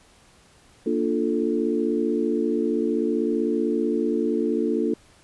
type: chord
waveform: sine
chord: Bb major seventh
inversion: none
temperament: equal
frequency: 233.1 / 293.7 / 349.2 / 440 Hz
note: Bb3 / D4 / F4 / A4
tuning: 0 / 0 / 0 / 0 cents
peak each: -26 dBFS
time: 0.86-4.94 s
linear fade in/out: 5 ms
effects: pink hiss -55 dBFS RMS until 5.23 s + resampled to 24000 Hz